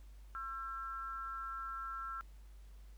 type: tone with amplitude modulation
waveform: sine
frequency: 1344 Hz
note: E6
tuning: 33 cents sharp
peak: -37 dBFS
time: 0.35-2.21 s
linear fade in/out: 0 ms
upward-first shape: sine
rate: 264 Hz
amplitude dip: 70%
effects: added 50 Hz sine -52 dBFS peak until 2.97 s + pink hiss -70 dBFS RMS until 2.97 s